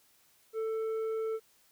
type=tone with tanh clipping; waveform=sine; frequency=443.2 Hz; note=A4; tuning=13 cents sharp; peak=-32 dBFS; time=0.53-1.4 s; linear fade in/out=50 ms; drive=6 dB; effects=white hiss -66 dBFS RMS until 1.71 s